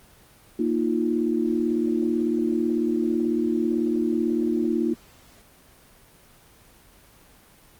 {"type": "chord", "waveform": "sine", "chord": "Bb suspended fourth", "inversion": "none", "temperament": "equal", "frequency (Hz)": [233.1, 311.1, 349.2], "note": ["Bb3", "Eb4", "F4"], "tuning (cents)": [0, 0, 0], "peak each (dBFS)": -25, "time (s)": [0.59, 4.94], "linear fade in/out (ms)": 5, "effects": ["pink hiss -53 dBFS RMS until 7.79 s", "Opus 24 kbps"]}